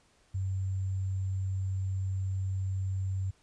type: tone with sample-and-hold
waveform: sine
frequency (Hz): 95.1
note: F#2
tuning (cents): +48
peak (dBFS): -29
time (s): 0.34-3.31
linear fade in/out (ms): 10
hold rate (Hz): 7350
effects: pink hiss -66 dBFS RMS until 3.42 s + resampled to 22050 Hz